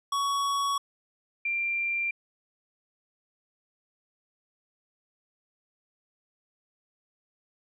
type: tone pair in turn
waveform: square / sine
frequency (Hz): 1120 / 2373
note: C#6 / D7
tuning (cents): +18 / +17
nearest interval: octave + minor second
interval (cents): 1299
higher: second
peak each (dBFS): -26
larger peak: neither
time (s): 0.12-0.78 / 1.45-2.11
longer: neither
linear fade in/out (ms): 5
effects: low-pass 11000 Hz 12 dB/octave